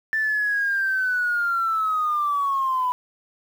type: linear sweep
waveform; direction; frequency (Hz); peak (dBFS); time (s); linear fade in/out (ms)
sine; down; 1773 to 987.8; -19; 0.13-2.92; 0
effects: tanh soft clip ceiling -15 dBFS + 8-bit